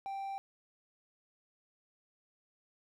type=tone with hard clipping; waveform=triangle; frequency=784 Hz; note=G5; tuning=in tune; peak=-38 dBFS; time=0.06-0.38 s; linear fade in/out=0 ms; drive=6 dB; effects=none